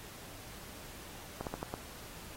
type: slowing click train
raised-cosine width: 1 ms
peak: -23 dBFS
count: 5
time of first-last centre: 1.41-1.74 s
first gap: 58 ms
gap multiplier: 1.24
effects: pink hiss -50 dBFS RMS until 2.36 s + AAC 48 kbps